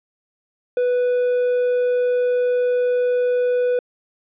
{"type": "tone", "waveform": "triangle", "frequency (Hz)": 493.9, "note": "B4", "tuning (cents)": 0, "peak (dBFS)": -14, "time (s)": [0.77, 3.79], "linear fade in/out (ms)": 2, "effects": ["resampled to 8000 Hz"]}